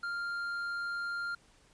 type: tone with hard clipping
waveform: sine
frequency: 1396.9 Hz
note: F6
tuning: in tune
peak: -35 dBFS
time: 0.03-1.35 s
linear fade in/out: 5 ms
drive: 5 dB
effects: pink hiss -64 dBFS RMS until 1.73 s + resampled to 22050 Hz